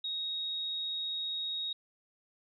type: tone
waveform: sine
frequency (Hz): 3765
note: A#7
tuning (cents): +16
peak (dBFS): -33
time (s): 0.04-1.73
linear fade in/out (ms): 5
effects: none